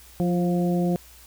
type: harmonic tone with a mistuned harmonic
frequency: 176.6 Hz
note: F3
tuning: 20 cents sharp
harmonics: 1 / 2 / 3 / 4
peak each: -21 / -27 / -31 / -33 dBFS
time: 0.2-0.96 s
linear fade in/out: 0 ms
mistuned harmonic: 2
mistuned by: -28 cents
effects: added 60 Hz sine -51 dBFS peak until 1.26 s + white hiss -50 dBFS RMS until 1.26 s